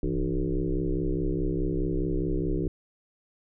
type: tone with frequency modulation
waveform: sine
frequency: 164.81 Hz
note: E3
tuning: in tune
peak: -24 dBFS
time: 0.03-2.68 s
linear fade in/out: 2 ms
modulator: 64.8 Hz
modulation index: 3.8
effects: none